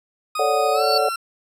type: tone with pitch glide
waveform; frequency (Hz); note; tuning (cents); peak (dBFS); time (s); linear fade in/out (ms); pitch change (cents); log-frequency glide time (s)
40% pulse; 1244.5 to 1357.1; D#6 to E6; 0 to +50; -23; 0.35-1.16; 5; +150; 0.73-0.83
type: chord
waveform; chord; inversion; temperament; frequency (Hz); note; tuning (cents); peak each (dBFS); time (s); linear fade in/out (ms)
sine; D major seventh; second; equal; 440 / 554.4 / 587.3 / 740; A4 / C#5 / D5 / F#5; 0 / 0 / 0 / 0; -23 / -24 / -23 / -21; 0.39-1.09; 5
type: tone with exponential growth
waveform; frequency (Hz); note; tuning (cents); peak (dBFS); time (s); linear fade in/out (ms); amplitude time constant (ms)
triangle; 4463; C#8; +11; -16; 0.52-0.98; 5; 100
effects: resampled to 32000 Hz